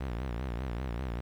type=tone with vibrato; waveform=sawtooth; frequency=61.74 Hz; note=B1; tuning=in tune; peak=-29 dBFS; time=0-1.21 s; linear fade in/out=10 ms; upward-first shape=triangle; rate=5.1 Hz; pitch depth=200 cents each way; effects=low-pass 3000 Hz 12 dB/octave + 10-bit